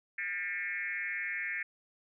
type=tone with frequency modulation; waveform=sine; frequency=1975.5 Hz; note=B6; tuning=in tune; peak=-33 dBFS; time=0.18-1.63 s; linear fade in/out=5 ms; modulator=185 Hz; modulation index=1.8; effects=none